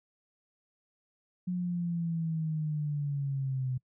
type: linear sweep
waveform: sine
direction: down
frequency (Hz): 181.4 to 126.9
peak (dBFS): -29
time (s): 1.47-3.78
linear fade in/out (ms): 10
effects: noise-tail reverb RT60 0.1 s tail -24 dB re dry